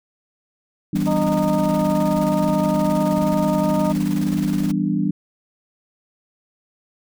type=chord; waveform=sine; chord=E minor seventh; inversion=none; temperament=equal; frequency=164.81 / 196 / 246.9 / 293.7 Hz; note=E3 / G3 / B3 / D4; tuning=0 / 0 / 0 / 0 cents; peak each=-24 / -21 / -26 / -23 dBFS; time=0.93-5.11 s; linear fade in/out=5 ms
type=noise with tremolo; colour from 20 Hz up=pink; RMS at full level=-34 dBFS; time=0.95-4.72 s; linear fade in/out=10 ms; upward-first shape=square; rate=19 Hz; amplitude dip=50%
type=harmonic tone; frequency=307.9 Hz; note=D#4; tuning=18 cents flat; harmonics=2 / 3 / 4; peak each=-22 / -26 / -33 dBFS; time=1.06-3.93 s; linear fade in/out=20 ms
effects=none

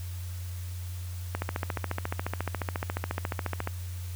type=click train; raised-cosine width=0.5 ms; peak=-15 dBFS; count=34; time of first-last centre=1.35-3.674 s; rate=14.2 Hz; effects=added 89 Hz sine -34 dBFS peak until 4.15 s + white hiss -49 dBFS RMS until 4.15 s

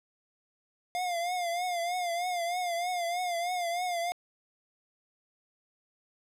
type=tone with vibrato; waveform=square; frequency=704 Hz; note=F5; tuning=14 cents sharp; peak=-30 dBFS; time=0.95-4.12 s; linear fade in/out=0 ms; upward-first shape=triangle; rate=3.2 Hz; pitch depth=81 cents each way; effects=low-pass 12000 Hz 12 dB/octave + 11-bit

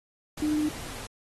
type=tone in noise; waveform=sine; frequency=303 Hz; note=D#4; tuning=46 cents flat; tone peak=-23 dBFS; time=0.42-0.69 s; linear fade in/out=5 ms; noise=pink; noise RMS=-40 dBFS; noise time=0.37-1.07 s; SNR=+14 dB; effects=AAC 32 kbps

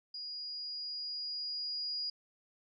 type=tone with level ramp; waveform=sine; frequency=4878 Hz; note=D#8; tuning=35 cents flat; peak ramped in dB=-40 to -34 dBFS; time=0.14-2.1 s; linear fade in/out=5 ms; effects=none

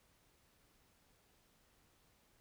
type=silence; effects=pink hiss -72 dBFS RMS until 2.4 s

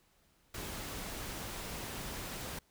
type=noise; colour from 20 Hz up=pink; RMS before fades=-42 dBFS; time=0.54-2.59 s; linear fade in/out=5 ms; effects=pink hiss -70 dBFS RMS until 2.7 s

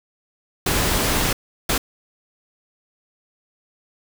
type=noise bursts at uneven times; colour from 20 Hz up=pink; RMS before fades=-20 dBFS; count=2; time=0.66-1.33 / 1.69-1.78 s; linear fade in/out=5 ms; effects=none

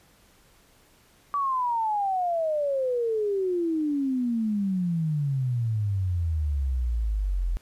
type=exponential sweep; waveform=sine; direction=down; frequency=1158 to 41.2 Hz; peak=-23 dBFS; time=1.34-7.57 s; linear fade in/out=0 ms; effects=pink hiss -59 dBFS RMS until 7.61 s + resampled to 32000 Hz

